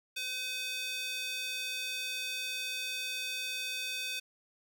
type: tone with high-pass filter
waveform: square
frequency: 509 Hz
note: C5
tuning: 48 cents flat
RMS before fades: -37 dBFS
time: 0.16-4.2 s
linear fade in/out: 10 ms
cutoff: 2900 Hz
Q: 2.5
effects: none